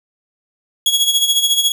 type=tone with tremolo; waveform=sawtooth; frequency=3335 Hz; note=G#7; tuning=7 cents sharp; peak=-7 dBFS; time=0.86-1.72 s; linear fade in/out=2 ms; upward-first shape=sine; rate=14 Hz; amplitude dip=65%; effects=none